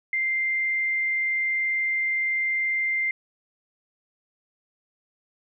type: tone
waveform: sine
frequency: 2093 Hz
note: C7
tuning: in tune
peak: -22 dBFS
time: 0.13-3.11 s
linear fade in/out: 2 ms
effects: none